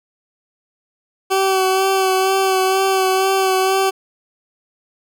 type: tone with vibrato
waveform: 20% pulse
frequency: 381.3 Hz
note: G4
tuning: 48 cents flat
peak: -9 dBFS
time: 1.3-3.91 s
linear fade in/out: 20 ms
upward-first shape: sine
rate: 2.1 Hz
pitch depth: 22 cents each way
effects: none